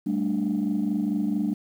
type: chord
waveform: sine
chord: G suspended second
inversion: none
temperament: just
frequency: 196 / 220.5 / 294 Hz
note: G3 / A3 / D4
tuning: 0 / +4 / +2 cents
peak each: -26 dBFS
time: 0.06-1.54 s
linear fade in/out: 10 ms
effects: tanh soft clip ceiling -17 dBFS + 9-bit